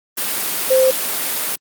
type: tone in noise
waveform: sine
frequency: 521 Hz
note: C5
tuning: 7 cents flat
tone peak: -10 dBFS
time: 0.7-0.91 s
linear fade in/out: 10 ms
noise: white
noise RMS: -21 dBFS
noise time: 0.17-1.56 s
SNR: +8 dB
effects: high-pass 200 Hz 12 dB/octave + Opus 32 kbps